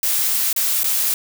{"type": "noise with dropouts", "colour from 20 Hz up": "blue", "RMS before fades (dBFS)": -19, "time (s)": [0.03, 1.14], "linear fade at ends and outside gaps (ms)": 2, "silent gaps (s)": [[0.529, 0.562], [0.833, 0.842]], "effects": []}